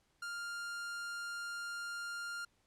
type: tone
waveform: 45% pulse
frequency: 1400 Hz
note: F6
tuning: 4 cents sharp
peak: -40 dBFS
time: 0.22-2.45 s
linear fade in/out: 5 ms
effects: pink hiss -75 dBFS RMS until 2.66 s + low-pass 10000 Hz 12 dB/octave